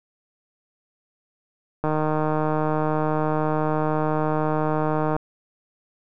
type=click train; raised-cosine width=1 ms; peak=-10 dBFS; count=513; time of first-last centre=1.84-5.165 s; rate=154 Hz; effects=none